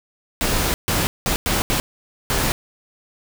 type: noise bursts at uneven times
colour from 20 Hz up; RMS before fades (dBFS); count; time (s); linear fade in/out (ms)
pink; -20; 6; 0.41-0.74 / 0.88-1.07 / 1.26-1.36 / 1.46-1.62 / 1.7-1.8 / 2.3-2.52; 0
effects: none